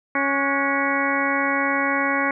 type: harmonic tone with a mistuned harmonic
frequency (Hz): 277.2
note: C#4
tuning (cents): 0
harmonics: 1 / 2 / 3 / 4 / 5 / 6 / 7 / 8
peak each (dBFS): -26 / -28 / -29 / -26 / -28 / -30 / -26 / -27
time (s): 0.15-2.31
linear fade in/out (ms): 2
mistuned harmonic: 5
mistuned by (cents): +81
effects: none